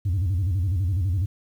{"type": "tone with vibrato", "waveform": "sine", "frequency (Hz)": 91.8, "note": "F#2", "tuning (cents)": -13, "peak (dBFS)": -18, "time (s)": [0.05, 1.26], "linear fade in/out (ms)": 10, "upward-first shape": "square", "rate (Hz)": 12, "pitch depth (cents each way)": 150, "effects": ["tanh soft clip ceiling -19 dBFS", "9-bit"]}